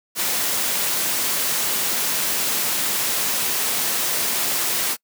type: noise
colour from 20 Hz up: white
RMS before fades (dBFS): -22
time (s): 0.15-4.97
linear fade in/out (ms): 50
effects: noise-tail reverb RT60 0.1 s tail -26 dB re dry + high-pass 150 Hz 12 dB/octave